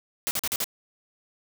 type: noise bursts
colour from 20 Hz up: white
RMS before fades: -27 dBFS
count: 5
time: 0.27-0.642 s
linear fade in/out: 0 ms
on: 40 ms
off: 43 ms
effects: none